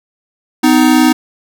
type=tone pair together; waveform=square; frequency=252.3 / 311.8 Hz; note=B3 / D#4; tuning=+37 / +4 cents; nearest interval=major third; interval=367 cents; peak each=-10 dBFS; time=0.63-1.13 s; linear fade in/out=10 ms; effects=none